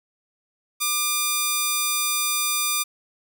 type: tone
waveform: 5% pulse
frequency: 1200 Hz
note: D6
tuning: 37 cents sharp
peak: -9 dBFS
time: 0.8-2.84 s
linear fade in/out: 20 ms
effects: none